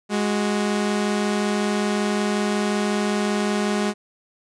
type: tone pair together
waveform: sawtooth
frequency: 207.7 / 370 Hz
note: G#3 / F#4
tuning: 0 / 0 cents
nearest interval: minor seventh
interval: 1000 cents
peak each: -17 / -23 dBFS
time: 0.09-3.94 s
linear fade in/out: 50 ms
effects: resampled to 22050 Hz